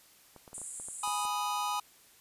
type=clicks; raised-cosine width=1 ms; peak=-36 dBFS; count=9; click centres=0.363 / 0.478 / 0.531 / 0.581 / 0.616 / 0.799 / 0.885 / 1.076 / 1.252 s
type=band-pass noise; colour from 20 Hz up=white; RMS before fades=-43 dBFS; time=0.54-1.26 s; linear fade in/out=5 ms; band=7200 to 10000 Hz; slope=96 dB/octave
type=chord; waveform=square; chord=G# minor; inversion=none; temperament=equal; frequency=830.6 / 987.8 / 1244.5 Hz; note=G#5 / B5 / D#6; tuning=0 / 0 / 0 cents; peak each=-36 dBFS; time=1.03-1.8 s; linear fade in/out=5 ms
effects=white hiss -60 dBFS RMS until 2.2 s + resampled to 32000 Hz